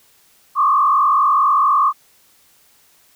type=tone with frequency modulation; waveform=sine; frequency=1141 Hz; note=C#6; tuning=50 cents sharp; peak=-11 dBFS; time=0.55-1.93 s; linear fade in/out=50 ms; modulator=44.4 Hz; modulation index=1.7; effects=white hiss -54 dBFS RMS until 3.15 s